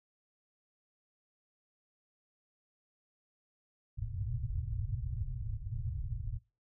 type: low-pass noise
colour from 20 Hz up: white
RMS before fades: -37 dBFS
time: 3.97-6.39 s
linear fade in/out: 20 ms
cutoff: 130 Hz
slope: 96 dB/octave
effects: noise-tail reverb RT60 0.3 s tail -22 dB re dry